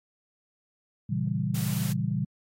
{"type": "chord", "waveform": "sine", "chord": "A# diminished seventh", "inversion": "none", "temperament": "equal", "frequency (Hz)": [116.54, 138.59, 164.81, 196], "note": ["A#2", "C#3", "E3", "G3"], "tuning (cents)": [0, 0, 0, 0], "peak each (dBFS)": -31, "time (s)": [1.09, 2.25], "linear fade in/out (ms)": 10}
{"type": "noise", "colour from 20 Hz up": "white", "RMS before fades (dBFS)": -38, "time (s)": [1.54, 1.93], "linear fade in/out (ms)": 10}
{"effects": ["AAC 48 kbps"]}